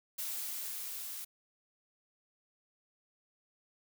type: noise with level ramp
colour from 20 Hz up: blue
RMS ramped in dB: -38 to -43 dBFS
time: 0.18-1.25 s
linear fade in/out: 10 ms
effects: none